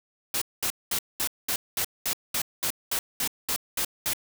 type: noise bursts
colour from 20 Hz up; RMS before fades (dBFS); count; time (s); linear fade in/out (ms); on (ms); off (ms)
white; -27; 14; 0.34-4.134; 2; 76; 210
effects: none